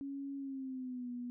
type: tone with pitch glide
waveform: sine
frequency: 277.2 to 244.1 Hz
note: C#4 to B3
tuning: 0 to -20 cents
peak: -39 dBFS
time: 0.01-1.3 s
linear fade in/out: 0 ms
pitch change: -220 cents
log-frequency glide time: 0.37-1.1 s
effects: none